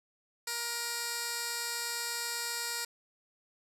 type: tone with band-pass filter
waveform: 15% pulse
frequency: 471.8 Hz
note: A#4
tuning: 21 cents sharp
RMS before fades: -36 dBFS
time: 0.47-2.85 s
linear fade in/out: 5 ms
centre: 7700 Hz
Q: 0.72
effects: none